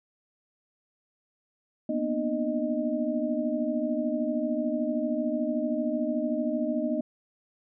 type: tone cluster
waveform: sine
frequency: 236.8 / 250.1 / 302 / 618 Hz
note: A#3 / B3 / D4 / D#5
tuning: +27 / +22 / +48 / -12 cents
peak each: -31 dBFS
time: 1.89-7.01 s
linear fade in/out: 5 ms
effects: none